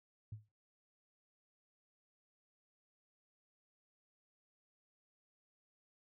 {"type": "tone with exponential decay", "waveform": "sine", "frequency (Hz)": 107.5, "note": "A2", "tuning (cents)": -40, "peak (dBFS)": -40, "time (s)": [0.32, 0.49], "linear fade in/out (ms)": 5, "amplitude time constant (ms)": 35, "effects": ["noise-tail reverb RT60 0.3 s tail -25 dB re dry", "tanh soft clip ceiling -36 dBFS"]}